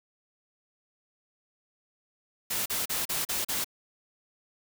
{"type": "noise bursts", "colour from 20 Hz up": "white", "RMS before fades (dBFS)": -30, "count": 6, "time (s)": [2.5, 3.645], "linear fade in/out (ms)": 10, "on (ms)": 160, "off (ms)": 37, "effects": []}